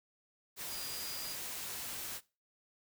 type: tone in noise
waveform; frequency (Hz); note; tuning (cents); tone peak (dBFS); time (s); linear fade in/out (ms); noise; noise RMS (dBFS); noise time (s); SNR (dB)
sine; 4863; D#8; -40; -45; 0.68-1.37; 50; white; -42; 0.56-2.21; -6
effects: noise-tail reverb RT60 0.3 s tail -20 dB re dry